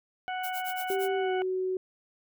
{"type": "harmonic tone", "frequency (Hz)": 740, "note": "F#5", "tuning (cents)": 0, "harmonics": [1, 2, 3, 4], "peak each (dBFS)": [-32, -38, -42, -44], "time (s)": [0.28, 1.42], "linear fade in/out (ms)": 0}
{"type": "noise with tremolo", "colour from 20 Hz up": "violet", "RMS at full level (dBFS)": -38, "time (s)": [0.43, 1.09], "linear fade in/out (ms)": 10, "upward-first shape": "sine", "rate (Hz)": 8.7, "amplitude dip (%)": 100}
{"type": "tone with pitch glide", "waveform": "sine", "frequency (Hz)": [387.7, 372.8], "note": ["G4", "F#4"], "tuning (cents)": [-19, 13], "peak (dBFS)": -27, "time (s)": [0.9, 1.77], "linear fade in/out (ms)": 2, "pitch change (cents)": -68, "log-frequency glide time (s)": [1.17, 1.32]}
{"effects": []}